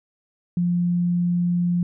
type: tone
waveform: sine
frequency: 175.2 Hz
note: F3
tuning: 6 cents sharp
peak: -18 dBFS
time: 0.57-1.83 s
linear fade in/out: 2 ms
effects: none